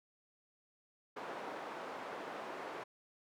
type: band-pass noise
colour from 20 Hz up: white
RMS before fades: -45 dBFS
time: 1.16-2.84 s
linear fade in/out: 10 ms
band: 330 to 1000 Hz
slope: 12 dB/octave
effects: none